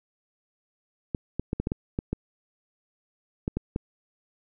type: clicks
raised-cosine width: 3 ms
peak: -14 dBFS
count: 11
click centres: 1.148 / 1.396 / 1.531 / 1.6 / 1.671 / 1.719 / 1.989 / 2.13 / 3.479 / 3.57 / 3.761 s
effects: none